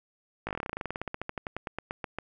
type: slowing click train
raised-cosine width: 0.5 ms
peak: -18 dBFS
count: 29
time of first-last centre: 0.47-2.186 s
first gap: 18 ms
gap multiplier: 1.08
effects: none